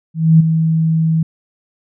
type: tone with ADSR envelope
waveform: sine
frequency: 161.2 Hz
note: E3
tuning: 38 cents flat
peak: -3 dBFS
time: 0.14-1.23 s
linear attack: 260 ms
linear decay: 10 ms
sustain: -8 dB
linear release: 5 ms
effects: none